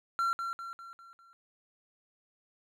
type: tone with echo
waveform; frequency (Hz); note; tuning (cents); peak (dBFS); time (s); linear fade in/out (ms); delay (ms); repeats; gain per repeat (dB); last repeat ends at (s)
triangle; 1364; F6; -41; -25; 0.19-0.33; 0; 200; 5; -6; 1.33
effects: none